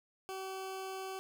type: tone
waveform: 20% pulse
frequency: 381.3 Hz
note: G4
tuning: 48 cents flat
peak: -35 dBFS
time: 0.29-1.19 s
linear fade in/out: 0 ms
effects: 11-bit